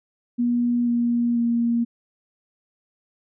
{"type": "tone with pitch steps", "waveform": "sine", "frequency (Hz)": [240.6, 237.7, 234.8], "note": ["B3", "A#3", "A#3"], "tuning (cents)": [-45, 34, 13], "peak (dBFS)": -18, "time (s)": [0.38, 1.85], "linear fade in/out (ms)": 20, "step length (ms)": 490, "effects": []}